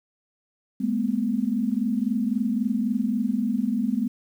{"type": "tone cluster", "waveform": "sine", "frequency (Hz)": [207, 227.4, 251], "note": ["G#3", "A#3", "B3"], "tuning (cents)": [-5, -43, 28], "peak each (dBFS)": -26, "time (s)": [0.8, 4.08], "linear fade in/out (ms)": 10, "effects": ["9-bit"]}